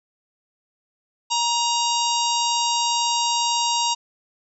harmonic tone, 942 Hz, A#5, 18 cents sharp, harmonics 1 / 3 / 4 / 5 / 6 / 7 / 8, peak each -22 / -27 / -28 / -29 / -30 / -30 / -31 dBFS, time 1.3-3.95 s, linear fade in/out 20 ms, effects none

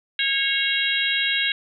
harmonic tone with a mistuned harmonic, 546 Hz, C#5, 26 cents flat, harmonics 3 / 4 / 5 / 6 / 7, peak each -26 / -26 / -26 / -26 / -26 dBFS, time 0.19-1.52 s, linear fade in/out 2 ms, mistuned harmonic 5, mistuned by +33 cents, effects none

